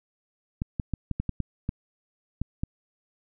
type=clicks; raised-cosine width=5 ms; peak=-15 dBFS; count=10; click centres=0.619 / 0.798 / 0.937 / 1.113 / 1.2 / 1.293 / 1.403 / 1.691 / 2.416 / 2.635 s; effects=none